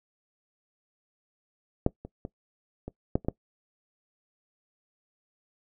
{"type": "clicks", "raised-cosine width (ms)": 2, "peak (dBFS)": [-8, -26, -22, -23, -10, -29, -12], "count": 7, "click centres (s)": [1.864, 2.05, 2.251, 2.88, 3.155, 3.248, 3.285], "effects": ["noise-tail reverb RT60 0.1 s tail -20 dB re dry"]}